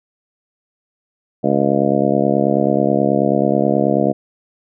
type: harmonic tone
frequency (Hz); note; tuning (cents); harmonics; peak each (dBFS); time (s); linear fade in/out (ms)
69.3; C#2; 0; 2 / 3 / 4 / 5 / 6 / 7 / 8 / 9 / 10; -24 / -19 / -20 / -21 / -25 / -21 / -25 / -20 / -23; 1.43-4.13; 20
effects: none